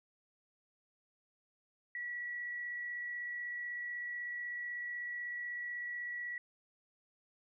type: tone with amplitude modulation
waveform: sine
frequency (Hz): 1937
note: B6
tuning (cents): -34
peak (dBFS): -37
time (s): 1.95-6.38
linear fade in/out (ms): 2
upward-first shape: sine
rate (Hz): 56.1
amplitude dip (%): 25
effects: none